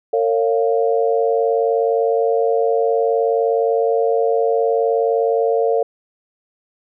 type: chord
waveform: sine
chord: Bb minor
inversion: none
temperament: equal with one note detuned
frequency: 455 / 554.4 / 698.5 Hz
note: Bb4 / Db5 / F5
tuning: -42 / 0 / 0 cents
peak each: -16 / -20 / -21 dBFS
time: 0.13-5.83 s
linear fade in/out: 5 ms
effects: none